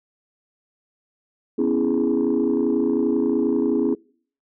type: chord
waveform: sine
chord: C# minor seventh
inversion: third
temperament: equal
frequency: 246.9 / 277.2 / 329.6 / 415.3 Hz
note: B3 / C#4 / E4 / G#4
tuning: 0 / 0 / 0 / 0 cents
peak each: -22 dBFS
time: 1.58-3.95 s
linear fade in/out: 10 ms
effects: noise-tail reverb RT60 0.5 s tail -25 dB re dry + tanh soft clip ceiling -12 dBFS